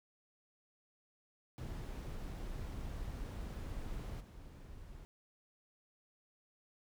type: noise with level steps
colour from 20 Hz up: brown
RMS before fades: -43 / -52 dBFS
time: 1.58-5.05 s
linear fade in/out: 0 ms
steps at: 4.2 s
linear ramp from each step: 10 ms
effects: none